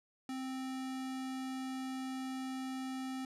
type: tone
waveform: square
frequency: 261.6 Hz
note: C4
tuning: in tune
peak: -39 dBFS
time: 0.29-3.25 s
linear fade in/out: 2 ms
effects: low-pass 11000 Hz 12 dB/octave